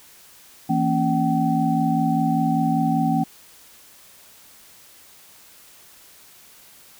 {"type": "tone cluster", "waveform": "sine", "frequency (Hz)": [165.1, 230, 275.2, 764], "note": ["E3", "A#3", "C#4", "G5"], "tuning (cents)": [3, -23, -12, -45], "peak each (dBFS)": -23, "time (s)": [0.69, 3.24], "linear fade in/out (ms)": 10, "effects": ["white hiss -49 dBFS RMS until 6.99 s"]}